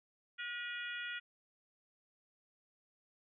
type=harmonic tone with a mistuned harmonic; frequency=480 Hz; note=B4; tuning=49 cents flat; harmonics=3 / 4 / 5 / 6 / 7; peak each=-43 / -45 / -47 / -49 / -50 dBFS; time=0.38-1.2 s; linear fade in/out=20 ms; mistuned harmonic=5; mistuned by=+36 cents; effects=none